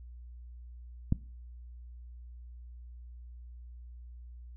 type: click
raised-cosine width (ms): 5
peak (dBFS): -13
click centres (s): 1.124
effects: noise-tail reverb RT60 0.4 s tail -21 dB re dry + added 60 Hz sine -45 dBFS peak until 4.56 s